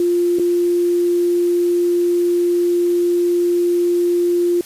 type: tone with dropouts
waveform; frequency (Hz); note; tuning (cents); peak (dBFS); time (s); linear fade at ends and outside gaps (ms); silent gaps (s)
sine; 349.4; F4; +1; -13; 0-4.61; 2; 0.387-0.395
effects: white hiss -39 dBFS RMS until 4.65 s + resampled to 32000 Hz